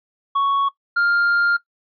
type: tone pair in turn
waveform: triangle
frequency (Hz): 1112 / 1401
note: C#6 / F6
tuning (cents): +5 / +5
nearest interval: major third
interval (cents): 400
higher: second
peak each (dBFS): -14 / -13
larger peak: second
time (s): 0.35-0.69 / 0.96-1.57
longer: second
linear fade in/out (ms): 10
effects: noise-tail reverb RT60 0.1 s tail -18 dB re dry + resampled to 11025 Hz